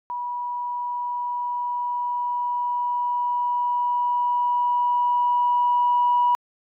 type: tone with level ramp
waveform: sine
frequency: 973 Hz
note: B5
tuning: 26 cents flat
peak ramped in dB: -26 to -15 dBFS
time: 0.1-6.35 s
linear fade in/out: 0 ms
effects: tanh soft clip ceiling -11 dBFS